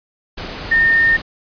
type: tone in noise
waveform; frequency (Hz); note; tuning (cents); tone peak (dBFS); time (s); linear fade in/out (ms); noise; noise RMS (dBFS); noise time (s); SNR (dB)
sine; 1825; A#6; -37; -10; 0.71-1.17; 10; pink; -28; 0.37-1.22; +15
effects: resampled to 11025 Hz